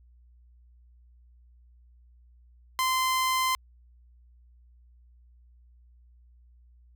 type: tone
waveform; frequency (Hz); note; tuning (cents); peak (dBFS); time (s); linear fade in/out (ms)
sawtooth; 1036; C6; -17; -20; 2.79-3.55; 0
effects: added 60 Hz sine -54 dBFS peak until 6.95 s